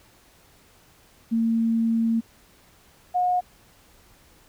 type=tone pair in turn; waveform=sine; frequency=227.6 / 722.6 Hz; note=A#3 / F#5; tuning=-41 / -41 cents; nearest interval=octave + minor sixth; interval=2000 cents; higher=second; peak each=-19 dBFS; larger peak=neither; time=1.31-2.21 / 3.14-3.41 s; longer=first; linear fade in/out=20 ms; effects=pink hiss -56 dBFS RMS until 4.48 s